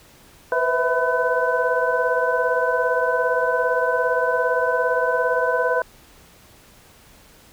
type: tone cluster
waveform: sine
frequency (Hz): 491.5 / 509 / 655 / 999 / 1512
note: B4 / C5 / E5 / B5 / F#6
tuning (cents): -8 / -48 / -11 / +20 / +37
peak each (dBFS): -24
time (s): 0.52-5.82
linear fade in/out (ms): 2
effects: pink hiss -50 dBFS RMS until 7.52 s